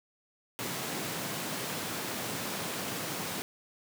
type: high-pass noise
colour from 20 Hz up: pink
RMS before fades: -36 dBFS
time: 0.59-3.42 s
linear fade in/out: 0 ms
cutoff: 130 Hz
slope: 24 dB/octave
effects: none